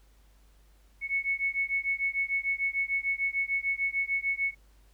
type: beating tone pair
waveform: sine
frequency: 2204 / 2210.7 Hz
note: C#7 / C#7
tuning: -11 / -5 cents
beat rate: 6.7 Hz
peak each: -30 dBFS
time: 1.01-4.55 s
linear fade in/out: 50 ms
effects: added 50 Hz sine -57 dBFS peak until 4.93 s + pink hiss -67 dBFS RMS until 4.93 s